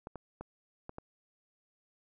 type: clicks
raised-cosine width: 1 ms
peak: -28 dBFS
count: 5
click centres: 0.071 / 0.157 / 0.41 / 0.894 / 0.984 s
effects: none